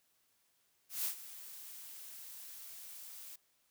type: noise with ADSR envelope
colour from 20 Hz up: blue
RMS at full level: -35 dBFS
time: 0.89-3.36 s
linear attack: 160 ms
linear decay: 96 ms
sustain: -15 dB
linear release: 6 ms
effects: white hiss -75 dBFS RMS until 3.7 s